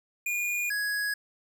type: tone pair in turn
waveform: square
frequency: 2433 / 1667.2 Hz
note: D#7 / G#6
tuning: -39 / +6 cents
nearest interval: perfect fifth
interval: 655 cents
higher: first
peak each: -28 dBFS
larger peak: neither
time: 0.26-0.7 / 0.7-1.14 s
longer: neither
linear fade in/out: 5 ms
effects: none